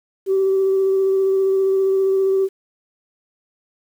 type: tone with vibrato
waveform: sine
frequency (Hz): 385.2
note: G4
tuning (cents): -30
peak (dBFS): -13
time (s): 0.26-2.49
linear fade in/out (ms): 50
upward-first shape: sine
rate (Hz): 15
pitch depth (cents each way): 13
effects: tanh soft clip ceiling -10 dBFS + 8-bit